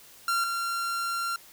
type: tone pair in turn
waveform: 45% pulse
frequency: 1377 / 1377 Hz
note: F6 / F6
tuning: -25 / -25 cents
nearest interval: unison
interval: 0 cents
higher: neither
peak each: -24 / -28 dBFS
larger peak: first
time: 0.28-0.44 / 0.44-1.36 s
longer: second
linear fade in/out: 2 ms
effects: white hiss -52 dBFS RMS until 1.52 s